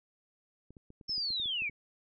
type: clicks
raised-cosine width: 3 ms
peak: -39 dBFS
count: 11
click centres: 0.706 / 0.768 / 0.904 / 1.012 / 1.095 / 1.18 / 1.305 / 1.399 / 1.458 / 1.621 / 1.696 s
type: linear sweep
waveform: sine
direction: down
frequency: 5400 to 2192 Hz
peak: -31 dBFS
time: 1.08-1.7 s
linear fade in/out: 20 ms
effects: none